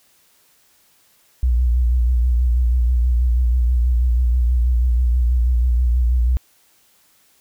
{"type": "tone with vibrato", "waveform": "sine", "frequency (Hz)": 60.7, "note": "B1", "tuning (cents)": -29, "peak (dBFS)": -13, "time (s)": [1.43, 6.37], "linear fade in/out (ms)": 0, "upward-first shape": "sine", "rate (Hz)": 6.2, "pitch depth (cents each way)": 64, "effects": ["white hiss -57 dBFS RMS until 7.4 s"]}